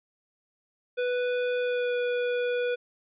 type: tone with pitch glide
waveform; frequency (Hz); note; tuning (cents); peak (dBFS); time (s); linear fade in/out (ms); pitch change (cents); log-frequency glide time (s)
square; 493.9 to 489.1; B4 to B4; 0 to -17; -26; 0.97-2.76; 20; -17; 1.6-1.95
effects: resampled to 8000 Hz